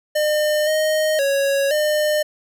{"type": "tone with pitch steps", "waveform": "square", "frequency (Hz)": [605, 621, 554, 605], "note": ["D#5", "D#5", "C#5", "D#5"], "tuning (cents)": [-49, -3, -1, -49], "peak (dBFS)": -17, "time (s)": [0.15, 2.23], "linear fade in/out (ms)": 10, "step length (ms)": 520, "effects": []}